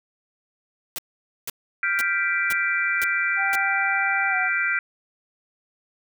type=noise bursts; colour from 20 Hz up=white; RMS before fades=-30 dBFS; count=6; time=0.96-3.554 s; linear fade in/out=0 ms; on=24 ms; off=490 ms
type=chord; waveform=sine; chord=G dominant seventh; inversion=third; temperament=equal; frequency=1396.9 / 1568 / 1975.5 / 2349 Hz; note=F6 / G6 / B6 / D7; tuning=0 / 0 / 0 / 0 cents; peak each=-26 dBFS; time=1.83-4.79 s; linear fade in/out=2 ms
type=tone with pitch glide; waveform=sine; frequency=784 to 745.6 Hz; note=G5 to F#5; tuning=0 to +13 cents; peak=-27 dBFS; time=3.36-4.5 s; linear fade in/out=50 ms; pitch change=-87 cents; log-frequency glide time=4.3-4.35 s
effects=none